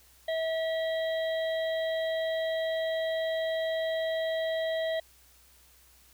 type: harmonic tone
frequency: 647 Hz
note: E5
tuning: 32 cents flat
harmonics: 1 / 3 / 5 / 6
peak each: -28 / -38 / -42 / -44 dBFS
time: 0.28-5 s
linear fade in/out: 5 ms
effects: added 62 Hz sine -63 dBFS peak until 6.13 s + white hiss -60 dBFS RMS until 6.13 s